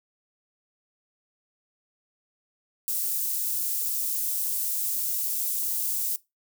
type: high-pass noise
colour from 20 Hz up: white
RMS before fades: -28 dBFS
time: 2.88-6.16 s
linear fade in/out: 0 ms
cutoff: 9400 Hz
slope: 12 dB/octave
effects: noise-tail reverb RT60 0.2 s tail -20 dB re dry